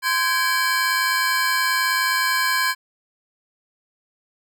square tone cluster, 1035 / 1556 / 1655 / 2300 / 4179 Hz, C6 / G6 / G#6 / D7 / C8, -19 / -13 / -6 / -37 / -3 cents, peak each -24 / -28 / -23 / -28 / -29 dBFS, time 0.02-2.75 s, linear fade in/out 50 ms, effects none

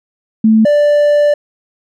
sine / triangle tone pair in turn, 220 / 587.3 Hz, A3 / D5, 0 / 0 cents, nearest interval octave + perfect fourth, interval 1700 cents, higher second, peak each -5 dBFS, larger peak neither, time 0.44-0.65 / 0.65-1.34 s, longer second, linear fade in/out 5 ms, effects none

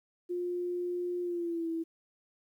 sine tone with pitch glide, 354.3 to 328.7 Hz, F4 to E4, +25 to -5 cents, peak -31 dBFS, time 0.29-1.84 s, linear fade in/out 20 ms, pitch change -130 cents, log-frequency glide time 1.22-1.69 s, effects 11-bit

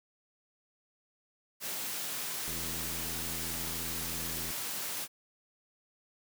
white high-pass noise, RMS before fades -37 dBFS, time 1.6-5.08 s, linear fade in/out 50 ms, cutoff 110 Hz, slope 48 dB/octave
click train, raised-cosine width 3 ms, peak -34 dBFS, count 169, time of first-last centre 2.48-4.504 s, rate 83 Hz
effects none

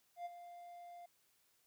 triangle tone with ADSR envelope, 698.5 Hz, F5, in tune, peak -38 dBFS, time 0.16-1.06 s, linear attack 94 ms, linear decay 26 ms, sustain -11 dB, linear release 6 ms, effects white hiss -75 dBFS RMS until 1.66 s

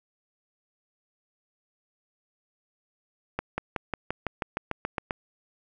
accelerating click train, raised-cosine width 0.5 ms, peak -13 dBFS, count 12, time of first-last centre 3.39-5.108 s, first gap 190 ms, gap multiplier 0.96, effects none

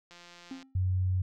click train, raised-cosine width 0.2 ms, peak -34 dBFS, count 91, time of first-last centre 0.11-0.627 s, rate 174 Hz
triangle tone with exponential decay, 266 Hz, C4, 29 cents sharp, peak -33 dBFS, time 0.51-0.8 s, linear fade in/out 2 ms, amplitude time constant 62 ms
sine tone, 92.5 Hz, F#2, in tune, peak -25 dBFS, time 0.75-1.22 s, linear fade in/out 5 ms
effects none

